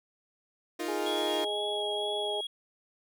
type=chord; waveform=sawtooth; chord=Eb suspended second; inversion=none; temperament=equal; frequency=311.1 / 349.2 / 466.2 Hz; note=Eb4 / F4 / Bb4; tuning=0 / 0 / 0 cents; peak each=-32 / -31 / -36 dBFS; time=0.79-1.45 s; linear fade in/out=10 ms
type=harmonic tone; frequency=207.7 Hz; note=G#3; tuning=in tune; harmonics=2 / 3 / 4; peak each=-34 / -36 / -37 dBFS; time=0.88-2.41 s; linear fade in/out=5 ms
type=tone with vibrato; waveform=triangle; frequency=3322 Hz; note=G#7; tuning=in tune; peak=-32 dBFS; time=1.06-2.47 s; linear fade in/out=5 ms; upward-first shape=sine; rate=2.1 Hz; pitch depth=13 cents each way
effects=none